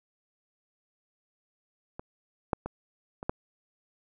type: clicks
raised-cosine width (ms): 1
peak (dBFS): -24 / -11 / -20 / -24 / -13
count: 5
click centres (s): 1.995 / 2.532 / 2.66 / 3.229 / 3.295
effects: none